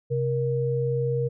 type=tone pair together; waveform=sine; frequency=131.7 / 471 Hz; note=C3 / A#4; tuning=+12 / +18 cents; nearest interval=octave + minor seventh; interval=2206 cents; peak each=-25 dBFS; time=0.1-1.29 s; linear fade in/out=20 ms; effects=none